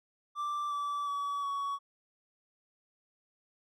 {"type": "tone with pitch steps", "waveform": "triangle", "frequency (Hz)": [1174.7, 1157.2, 1139.9, 1122.9], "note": ["D6", "D6", "C#6", "C#6"], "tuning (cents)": [0, -26, 48, 22], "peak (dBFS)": -30, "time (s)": [0.35, 1.79], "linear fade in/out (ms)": 50, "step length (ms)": 360, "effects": []}